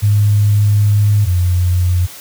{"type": "tone pair in turn", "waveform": "sine", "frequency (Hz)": [103.6, 89.34], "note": ["G#2", "F2"], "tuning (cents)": [-4, 40], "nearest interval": "minor third", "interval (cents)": 256, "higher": "first", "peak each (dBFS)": [-8, -10], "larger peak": "first", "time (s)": [[0.02, 1.26], [1.26, 2.07]], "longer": "first", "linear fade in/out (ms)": 20, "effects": ["white hiss -34 dBFS RMS until 2.2 s"]}